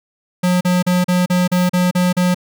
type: tone bursts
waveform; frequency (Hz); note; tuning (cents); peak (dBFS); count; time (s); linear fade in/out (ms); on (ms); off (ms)
square; 180; F#3; -47; -13; 9; 0.43-2.346; 10; 180; 37
effects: none